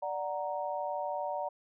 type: chord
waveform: sine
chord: D augmented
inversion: none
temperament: equal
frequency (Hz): 587.3 / 740 / 932.3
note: D5 / F#5 / A#5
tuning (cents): 0 / 0 / 0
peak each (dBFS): -36 / -37 / -37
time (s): 0.02-1.49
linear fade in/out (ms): 10
effects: none